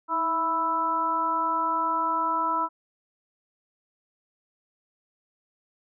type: harmonic tone with a mistuned harmonic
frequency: 329.6 Hz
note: E4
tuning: in tune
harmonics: 1 / 2 / 3 / 4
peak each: -36 / -36 / -25 / -27 dBFS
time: 0.08-2.69 s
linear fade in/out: 50 ms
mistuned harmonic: 1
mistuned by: -57 cents
effects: none